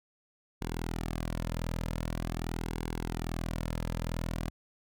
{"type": "tone with flanger", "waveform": "sawtooth", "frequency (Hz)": 41.2, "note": "E1", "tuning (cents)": 0, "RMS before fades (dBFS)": -35, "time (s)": [0.61, 4.5], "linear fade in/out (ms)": 10, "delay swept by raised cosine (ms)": [1.6, 2.7], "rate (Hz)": 0.45, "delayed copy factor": -0.55, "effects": []}